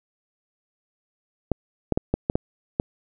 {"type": "clicks", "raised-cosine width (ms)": 2, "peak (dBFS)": -7, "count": 7, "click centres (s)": [1.517, 1.923, 1.975, 2.14, 2.299, 2.355, 2.799], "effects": []}